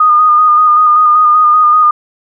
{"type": "tone with vibrato", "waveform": "sine", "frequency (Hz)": 1228, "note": "D#6", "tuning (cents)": -23, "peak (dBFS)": -4, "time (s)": [0, 1.91], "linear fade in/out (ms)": 5, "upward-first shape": "square", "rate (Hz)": 5.2, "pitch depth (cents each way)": 22, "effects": []}